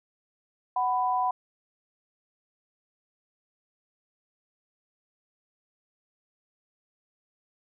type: tone pair together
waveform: sine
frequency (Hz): 745 / 994.5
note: F#5 / B5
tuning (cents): +12 / +12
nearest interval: perfect fourth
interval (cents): 500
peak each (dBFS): -26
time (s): 0.76-1.31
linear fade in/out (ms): 5
effects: none